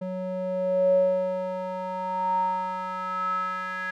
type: tone with band-pass filter sweep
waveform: square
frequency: 185 Hz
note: F#3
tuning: in tune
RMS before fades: -27 dBFS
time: 0.01-3.91 s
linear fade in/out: 10 ms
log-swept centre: 400 to 1600 Hz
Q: 9.5
effects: none